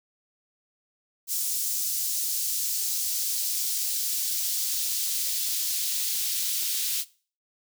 white noise with high-pass filter sweep, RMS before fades -28 dBFS, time 1.27-7.05 s, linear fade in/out 50 ms, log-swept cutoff 6000 to 3600 Hz, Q 1.1, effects noise-tail reverb RT60 0.4 s tail -20 dB re dry

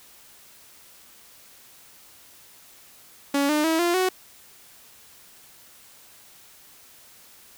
sawtooth tone with pitch steps, 281.3 / 301.5 / 323.1 / 346.3 / 371.2 Hz, C#4 / D4 / E4 / F4 / F#4, +26 / +46 / -35 / -15 / +6 cents, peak -16 dBFS, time 3.34-4.09 s, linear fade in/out 5 ms, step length 150 ms, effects white hiss -51 dBFS RMS until 7.57 s

